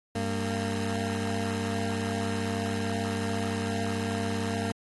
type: tone pair together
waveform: 20% pulse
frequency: 98 / 229.5 Hz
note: G2 / A#3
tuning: 0 / -27 cents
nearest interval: octave + minor third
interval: 1473 cents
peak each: -26 dBFS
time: 0.15-4.72 s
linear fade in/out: 5 ms
effects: AAC 32 kbps